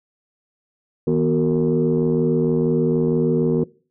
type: tone cluster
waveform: sine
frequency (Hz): 158.6 / 243 / 370.2 / 456.6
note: D#3 / B3 / F#4 / A#4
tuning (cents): +33 / -28 / +1 / -36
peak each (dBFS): -20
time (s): 1.07-3.64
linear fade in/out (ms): 5
effects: noise-tail reverb RT60 0.4 s tail -22 dB re dry + tanh soft clip ceiling -9 dBFS